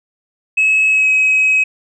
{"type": "tone with pitch glide", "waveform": "sine", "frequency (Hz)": [2576, 2546], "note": ["E7", "D#7"], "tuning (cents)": [-41, 39], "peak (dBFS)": -8, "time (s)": [0.57, 1.64], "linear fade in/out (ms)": 10, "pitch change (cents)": -20, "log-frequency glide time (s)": [0.89, 1.09], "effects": ["tanh soft clip ceiling -7 dBFS"]}